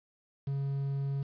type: tone with quantisation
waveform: triangle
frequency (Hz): 138.59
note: C#3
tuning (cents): 0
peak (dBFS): -28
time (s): 0.47-1.23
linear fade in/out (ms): 5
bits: 9
effects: resampled to 11025 Hz